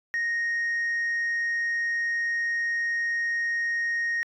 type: tone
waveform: sine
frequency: 1864.7 Hz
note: A#6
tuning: in tune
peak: -22 dBFS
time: 0.14-4.23 s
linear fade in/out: 0 ms
effects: tanh soft clip ceiling -23 dBFS

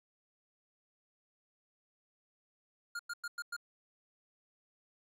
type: tone bursts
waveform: square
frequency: 1415 Hz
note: F6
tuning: 22 cents sharp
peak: -38 dBFS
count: 5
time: 2.95-3.565 s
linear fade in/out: 5 ms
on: 43 ms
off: 100 ms
effects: low-pass 12000 Hz 12 dB/octave + 13-bit

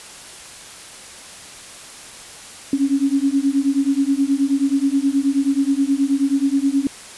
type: beating tone pair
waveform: sine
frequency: 271.7 / 281.1 Hz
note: C#4 / C#4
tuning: -35 / +24 cents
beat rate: 9.4 Hz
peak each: -18 dBFS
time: 2.73-6.87 s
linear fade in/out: 2 ms
effects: white hiss -38 dBFS RMS until 7.17 s + resampled to 24000 Hz

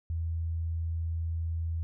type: tone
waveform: sine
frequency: 82.41 Hz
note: E2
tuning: in tune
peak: -29 dBFS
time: 0.1-1.83 s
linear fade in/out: 0 ms
effects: none

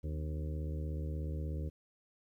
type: harmonic tone with a mistuned harmonic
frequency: 76.6 Hz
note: D#2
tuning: 27 cents flat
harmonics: 1 / 2 / 3 / 4 / 5 / 6 / 7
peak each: -36 / -42 / -51 / -49 / -52 / -52 / -53 dBFS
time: 0.03-1.7 s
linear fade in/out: 20 ms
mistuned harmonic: 3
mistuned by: +85 cents
effects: 12-bit

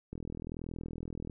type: click train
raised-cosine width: 3 ms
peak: -27 dBFS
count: 49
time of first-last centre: 0.13-1.298 s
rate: 41.1 Hz
effects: none

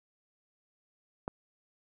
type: click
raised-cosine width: 1 ms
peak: -20 dBFS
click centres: 1.279 s
effects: none

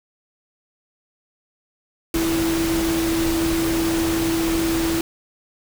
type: tone in noise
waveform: sine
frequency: 329.6 Hz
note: E4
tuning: in tune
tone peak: -19 dBFS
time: 2.14-5.01 s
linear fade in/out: 2 ms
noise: pink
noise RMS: -26 dBFS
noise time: 2.14-5.01 s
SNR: +4 dB
effects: none

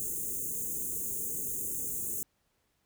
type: band-stop noise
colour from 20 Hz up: white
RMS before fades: -35 dBFS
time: 0-2.23 s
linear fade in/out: 0 ms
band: 490 to 6400 Hz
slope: 96 dB/octave
effects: pink hiss -75 dBFS RMS until 2.85 s

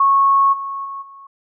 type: tone with level steps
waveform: sine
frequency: 1100 Hz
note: C#6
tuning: 14 cents flat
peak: -10 / -23 / -26 / -37 dBFS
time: 0-1.27 s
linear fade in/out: 5 ms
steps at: 0.52 / 0.84 / 1.01 s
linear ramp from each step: 20 ms
effects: none

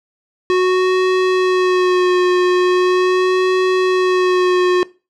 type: tone with vibrato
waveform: square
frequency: 366.3 Hz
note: F#4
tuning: 17 cents flat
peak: -12 dBFS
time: 0.5-4.83 s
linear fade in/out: 0 ms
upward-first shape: sine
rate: 0.4 Hz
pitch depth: 23 cents each way
effects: noise-tail reverb RT60 0.3 s tail -20 dB re dry + low-pass 4000 Hz 12 dB/octave

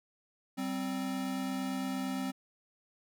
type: tone pair together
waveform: square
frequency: 192.87 / 261.6 Hz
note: G3 / C4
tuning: -28 / 0 cents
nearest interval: perfect fourth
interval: 528 cents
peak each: -39 / -35 dBFS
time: 0.57-2.32 s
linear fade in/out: 20 ms
effects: none

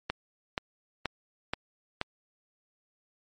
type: click train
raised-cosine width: 0.3 ms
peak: -13 dBFS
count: 5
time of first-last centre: 0.1-2.014 s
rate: 2.09 Hz
effects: MP3 48 kbps

